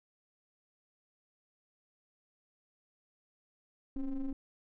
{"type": "ring-modulated tone", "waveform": "triangle", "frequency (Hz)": 130, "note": "C3", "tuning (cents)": -11, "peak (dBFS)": -28, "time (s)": [3.96, 4.33], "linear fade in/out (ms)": 5, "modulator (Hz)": 142, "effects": []}